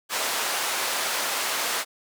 pink band-pass noise, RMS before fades -27 dBFS, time 0.09-1.85 s, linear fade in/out 50 ms, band 710 to 14000 Hz, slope 12 dB/octave, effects none

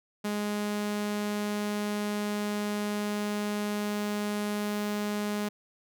sawtooth tone, 207.7 Hz, G#3, in tune, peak -25 dBFS, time 0.24-5.49 s, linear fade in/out 10 ms, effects none

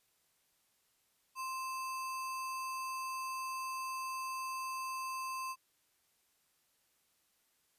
sine tone with sample-and-hold, 1046 Hz, C6, 1 cent flat, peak -37 dBFS, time 1.35-5.56 s, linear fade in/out 50 ms, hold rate 3675 Hz, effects white hiss -75 dBFS RMS until 7.78 s + resampled to 32000 Hz

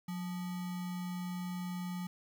sine tone with sample-and-hold, 179.9 Hz, F#3, 48 cents flat, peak -36 dBFS, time 0.08-2.07 s, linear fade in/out 5 ms, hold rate 1050 Hz, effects none

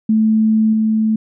sine tone with level steps, 218.8 Hz, A3, 9 cents flat, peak -10 / -12 dBFS, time 0.09-1.16 s, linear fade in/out 5 ms, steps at 0.73 s, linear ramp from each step 2 ms, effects none

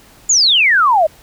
sine exponential sweep, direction down, 7250 to 593 Hz, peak -8 dBFS, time 0.29-1.07 s, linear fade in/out 10 ms, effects pink hiss -45 dBFS RMS until 1.22 s

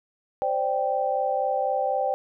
sine chord, C suspended second, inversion none, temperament equal, 523.3 / 587.3 / 784 Hz, C5 / D5 / G5, 0 / 0 / 0 cents, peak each -27 / -28 / -25 dBFS, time 0.42-2.14 s, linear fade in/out 0 ms, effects none

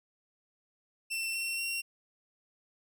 sawtooth tone with pitch steps, 2689 / 2716 / 2742 Hz, E7 / F7 / F7, +34 / -49 / -32 cents, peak -29 dBFS, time 1.1-1.82 s, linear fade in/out 20 ms, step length 240 ms, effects none

